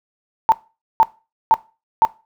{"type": "tone bursts", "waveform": "sine", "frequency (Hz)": 897, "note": "A5", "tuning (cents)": 33, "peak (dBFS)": -7, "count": 4, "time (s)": [0.49, 2.05], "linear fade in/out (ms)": 0, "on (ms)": 30, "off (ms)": 480, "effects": ["noise-tail reverb RT60 0.3 s tail -19 dB re dry"]}